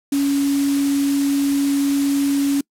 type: tone in noise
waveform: sine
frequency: 280 Hz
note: C#4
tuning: 18 cents sharp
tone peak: -15 dBFS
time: 0.12-2.61 s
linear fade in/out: 5 ms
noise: white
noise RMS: -30 dBFS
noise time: 0.12-2.61 s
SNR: +12 dB
effects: noise-tail reverb RT60 0.1 s tail -26 dB re dry + low-pass 12000 Hz 12 dB/octave